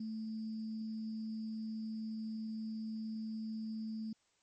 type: tone with sample-and-hold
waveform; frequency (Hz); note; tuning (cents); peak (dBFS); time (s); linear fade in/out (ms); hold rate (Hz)
sine; 220; A3; 0; -38; 0-4.13; 5; 4900
effects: white hiss -75 dBFS RMS until 4.42 s + MP3 32 kbps